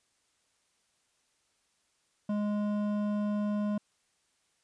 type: tone with hard clipping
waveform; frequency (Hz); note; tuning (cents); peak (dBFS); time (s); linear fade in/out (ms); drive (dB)
triangle; 207.7; G#3; 0; -30; 2.29-3.78; 5; 14
effects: white hiss -73 dBFS RMS until 4.63 s + resampled to 22050 Hz